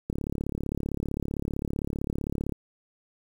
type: click train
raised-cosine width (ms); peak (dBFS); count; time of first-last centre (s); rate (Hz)
3; -17; 87; 0.1-2.523; 35.5
effects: 8-bit